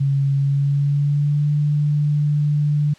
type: tone with pitch glide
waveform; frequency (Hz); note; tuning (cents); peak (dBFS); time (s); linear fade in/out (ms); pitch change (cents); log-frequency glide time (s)
sine; 138.59 to 147.68; C#3 to D3; 0 to +10; -15; 0-2.94; 10; +110; 0.36-1.51
effects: white hiss -49 dBFS RMS until 2.98 s + low-pass 5000 Hz 12 dB/octave